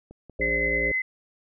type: click train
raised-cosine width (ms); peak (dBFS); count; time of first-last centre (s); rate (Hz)
2; -31; 4; 0.11-0.671; 5.35
type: harmonic tone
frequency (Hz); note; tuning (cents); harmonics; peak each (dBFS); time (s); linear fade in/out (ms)
58.27; A#1; 0; 1 / 3 / 5 / 7 / 9 / 10; -32 / -38 / -36 / -32 / -31 / -37; 0.39-0.92; 5
type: tone with tremolo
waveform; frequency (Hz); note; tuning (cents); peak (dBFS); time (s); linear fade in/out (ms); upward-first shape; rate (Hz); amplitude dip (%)
sine; 2042; C7; -43; -22; 0.41-1.02; 5; sine; 9.5; 25
effects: none